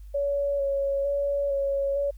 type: tone with vibrato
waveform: sine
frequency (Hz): 560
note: C#5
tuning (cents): +18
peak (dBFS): -23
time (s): 0.14-2.11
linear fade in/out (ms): 10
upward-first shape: square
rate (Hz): 1.1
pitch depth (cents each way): 17
effects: added 50 Hz sine -40 dBFS peak until 2.17 s + white hiss -67 dBFS RMS until 2.17 s